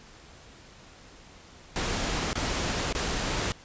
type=noise bursts; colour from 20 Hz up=pink; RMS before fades=-29 dBFS; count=3; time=1.76-3.52 s; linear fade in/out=0 ms; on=570 ms; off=25 ms; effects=pink hiss -51 dBFS RMS until 3.64 s + resampled to 16000 Hz